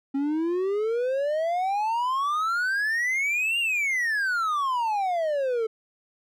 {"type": "exponential two-way sweep", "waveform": "triangle", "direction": "up then down", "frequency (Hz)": [270, 2835, 434.7], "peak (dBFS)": -21, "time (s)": [0.14, 5.67], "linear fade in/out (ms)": 10, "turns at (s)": 3.59, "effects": []}